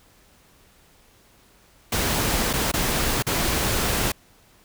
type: noise with dropouts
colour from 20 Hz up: pink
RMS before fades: -23 dBFS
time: 1.92-4.12 s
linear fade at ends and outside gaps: 5 ms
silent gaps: 2.531-2.535 / 2.717-2.737 / 3.225-3.266 s
effects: pink hiss -56 dBFS RMS until 4.64 s